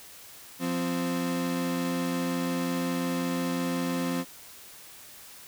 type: tone pair together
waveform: 35% pulse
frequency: 174.61 / 260.2 Hz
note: F3 / C4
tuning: 0 / -9 cents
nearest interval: perfect fifth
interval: 691 cents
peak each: -30 / -27 dBFS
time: 0.59-4.25 s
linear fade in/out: 50 ms
effects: white hiss -48 dBFS RMS until 5.47 s